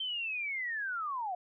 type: linear sweep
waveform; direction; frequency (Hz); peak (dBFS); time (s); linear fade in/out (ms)
sine; down; 3136 to 692; -33; 0-1.35; 5
effects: none